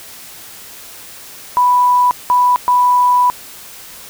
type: tone bursts at uneven times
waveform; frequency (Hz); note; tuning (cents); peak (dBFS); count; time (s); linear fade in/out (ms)
sine; 987.8; B5; 0; -8; 3; 1.57-2.11 / 2.3-2.56 / 2.68-3.3; 0
effects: white hiss -35 dBFS RMS until 4.09 s